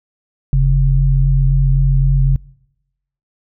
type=tone pair together; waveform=sine; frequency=44.16 / 136.2 Hz; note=F1 / C#3; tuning=+20 / -30 cents; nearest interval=octave + perfect fifth; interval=1950 cents; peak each=-12 dBFS; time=0.53-2.36 s; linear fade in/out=0 ms; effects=noise-tail reverb RT60 0.9 s tail -24 dB re dry